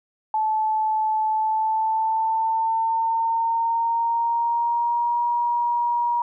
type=tone with pitch glide; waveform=sine; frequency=869 to 953.1 Hz; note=A5 to A#5; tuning=-22 to +38 cents; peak=-19 dBFS; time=0.34-6.22 s; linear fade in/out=2 ms; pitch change=+160 cents; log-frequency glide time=1.28-5.22 s; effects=none